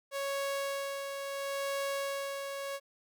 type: tone with tremolo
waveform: sawtooth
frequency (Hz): 554.4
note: C#5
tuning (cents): 0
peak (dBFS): -28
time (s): 0.11-2.8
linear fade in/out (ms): 50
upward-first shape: sine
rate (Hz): 0.73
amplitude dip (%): 45
effects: none